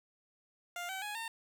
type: tone with pitch steps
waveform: 15% pulse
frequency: 701 / 764.4 / 833.6 / 909.1 Hz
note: F5 / G5 / G#5 / A#5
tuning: +6 / -44 / +6 / -44 cents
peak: -32 dBFS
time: 0.76-1.28 s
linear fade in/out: 2 ms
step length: 130 ms
effects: none